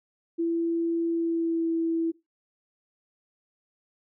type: tone with pitch glide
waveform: sine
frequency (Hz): 334.5 to 329.5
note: E4 to E4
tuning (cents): +25 to -1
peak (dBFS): -23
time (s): 0.38-2.12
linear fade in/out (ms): 20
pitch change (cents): -26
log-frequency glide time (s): 1.09-1.7
effects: noise-tail reverb RT60 0.2 s tail -18 dB re dry